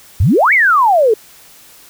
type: exponential two-way sweep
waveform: sine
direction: up then down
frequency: 73.42 to 2302 to 413.4 Hz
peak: -7 dBFS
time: 0.2-1.14 s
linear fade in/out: 5 ms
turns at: 0.53 s
effects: white hiss -42 dBFS RMS until 1.89 s